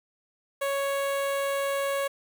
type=tone with notch filter; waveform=sawtooth; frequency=555 Hz; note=C#5; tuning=2 cents sharp; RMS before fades=-28 dBFS; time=0.61-2.08 s; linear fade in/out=10 ms; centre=5200 Hz; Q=1.4; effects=9-bit